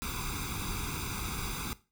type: noise with comb filter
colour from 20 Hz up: pink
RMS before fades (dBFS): -36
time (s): 0.02-1.73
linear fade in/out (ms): 0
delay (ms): 0.82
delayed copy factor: +1
effects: noise-tail reverb RT60 0.3 s tail -17 dB re dry